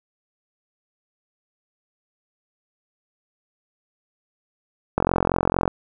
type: click train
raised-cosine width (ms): 1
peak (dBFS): -4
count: 32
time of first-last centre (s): 4.98-5.678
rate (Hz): 44.4
effects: none